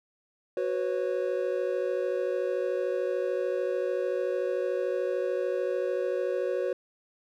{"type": "chord", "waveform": "triangle", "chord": "F# suspended fourth", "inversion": "none", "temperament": "equal with one note detuned", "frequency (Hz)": [370, 493.9, 547.4], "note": ["F#4", "B4", "C#5"], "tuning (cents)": [0, 0, -22], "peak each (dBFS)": -29, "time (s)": [0.57, 6.73], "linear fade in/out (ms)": 2, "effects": []}